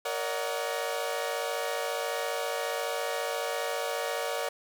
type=chord; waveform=sawtooth; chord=D# minor seventh; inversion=second; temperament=equal with one note detuned; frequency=466.2 / 567.7 / 622.3 / 740 Hz; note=A#4 / C#5 / D#5 / F#5; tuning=0 / +41 / 0 / 0 cents; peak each=-31 / -30 / -34 / -33 dBFS; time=0.05-4.49 s; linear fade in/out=5 ms; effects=none